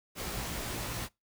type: noise with comb filter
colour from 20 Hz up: pink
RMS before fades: -37 dBFS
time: 0.15-1.09 s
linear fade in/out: 50 ms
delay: 17 ms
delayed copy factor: +0.5
effects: noise-tail reverb RT60 0.2 s tail -23 dB re dry